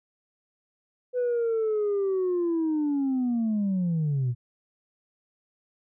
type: linear sweep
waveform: sine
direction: down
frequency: 501 to 116.54 Hz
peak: -21 dBFS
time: 1.13-4.35 s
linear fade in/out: 50 ms
effects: tanh soft clip ceiling -21 dBFS